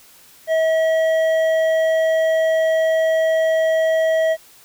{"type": "tone with hard clipping", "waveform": "triangle", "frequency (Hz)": 643, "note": "E5", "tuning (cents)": -43, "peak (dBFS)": -16, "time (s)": [0.47, 4.37], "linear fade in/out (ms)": 50, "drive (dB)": 11, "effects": ["white hiss -48 dBFS RMS until 4.64 s"]}